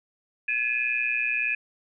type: tone cluster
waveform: sine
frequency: 1705 / 2448 / 2569 Hz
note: G#6 / D#7 / E7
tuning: +45 / -29 / -45 cents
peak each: -31 / -26 / -28 dBFS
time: 0.48-1.55 s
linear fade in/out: 5 ms
effects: none